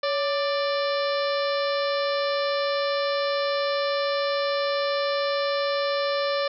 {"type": "harmonic tone with a mistuned harmonic", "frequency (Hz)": 589, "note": "D5", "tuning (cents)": 5, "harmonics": [1, 2, 3, 4, 5, 6, 7, 8, 9], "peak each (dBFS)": [-24, -30, -34, -37, -39, -37, -36, -41, -39], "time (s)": [0.03, 6.48], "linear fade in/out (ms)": 5, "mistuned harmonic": 1, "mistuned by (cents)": -80, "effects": []}